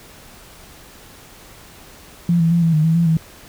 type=tone with pitch steps; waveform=sine; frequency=171.9 / 164.9 / 170.7 / 164.9 / 154 / 162.3 / 169.2 / 161.1 Hz; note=F3 / E3 / F3 / E3 / D#3 / E3 / E3 / E3; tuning=-27 / +1 / -39 / +1 / -17 / -27 / +45 / -39 cents; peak=-12 dBFS; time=2.29-3.17 s; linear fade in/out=2 ms; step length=110 ms; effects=pink hiss -43 dBFS RMS until 3.48 s